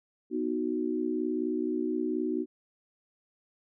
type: chord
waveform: sine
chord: B major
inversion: none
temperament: equal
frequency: 246.9 / 311.1 / 370 Hz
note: B3 / D#4 / F#4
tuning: 0 / 0 / 0 cents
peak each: -33 / -31 / -32 dBFS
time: 0.3-2.46 s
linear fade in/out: 50 ms
effects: none